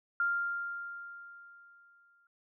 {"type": "tone with exponential decay", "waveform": "sine", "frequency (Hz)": 1396, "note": "F6", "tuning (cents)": -1, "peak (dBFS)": -26, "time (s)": [0.2, 2.27], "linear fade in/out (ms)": 2, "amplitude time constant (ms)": 450, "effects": []}